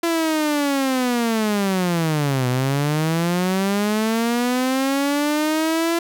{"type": "linear two-way sweep", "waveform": "sawtooth", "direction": "down then up", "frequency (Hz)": [339.7, 123.47, 339.7], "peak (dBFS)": -14, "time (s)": [0.03, 5.99], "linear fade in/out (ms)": 5, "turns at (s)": 2.48, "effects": []}